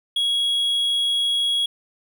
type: tone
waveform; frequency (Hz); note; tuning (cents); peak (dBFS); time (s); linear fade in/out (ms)
triangle; 3322; G#7; 0; -17; 0.16-1.66; 5
effects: none